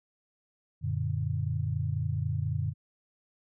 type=chord; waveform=sine; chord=Gb augmented; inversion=none; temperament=equal; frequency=92.5 / 116.54 / 146.83 Hz; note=Gb2 / Bb2 / D3; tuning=0 / 0 / 0 cents; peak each=-32 dBFS; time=0.81-2.74 s; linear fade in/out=50 ms; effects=none